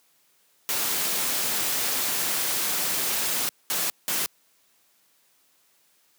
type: noise bursts at uneven times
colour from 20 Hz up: white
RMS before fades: -26 dBFS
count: 3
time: 0.69-3.49 / 3.7-3.9 / 4.08-4.26 s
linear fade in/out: 0 ms
effects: white hiss -64 dBFS RMS until 6.18 s + high-pass 150 Hz 12 dB/octave